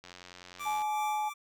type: click train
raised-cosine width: 0.2 ms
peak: -30 dBFS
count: 71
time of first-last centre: 0.04-0.819 s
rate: 89.9 Hz
type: tone with tremolo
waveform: 25% pulse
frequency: 1172 Hz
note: D6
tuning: 4 cents flat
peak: -32 dBFS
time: 0.59-1.34 s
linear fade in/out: 20 ms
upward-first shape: sine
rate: 2.7 Hz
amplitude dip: 45%
type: tone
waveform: sine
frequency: 849 Hz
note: G#5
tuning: 38 cents sharp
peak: -29 dBFS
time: 0.65-1.3 s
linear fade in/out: 20 ms
effects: none